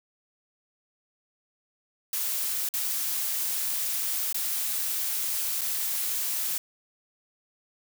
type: noise with dropouts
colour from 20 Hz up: blue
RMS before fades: -29 dBFS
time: 2.13-6.58 s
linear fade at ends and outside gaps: 2 ms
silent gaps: 2.689-2.738 / 4.327-4.344 / 5.611-5.615 s
effects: none